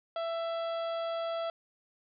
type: harmonic tone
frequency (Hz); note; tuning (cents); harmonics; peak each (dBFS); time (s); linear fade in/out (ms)
665; E5; +15; 1 / 2 / 3 / 4 / 5 / 6 / 7; -32 / -40 / -52 / -54 / -47 / -58 / -56; 0.16-1.5; 2
effects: none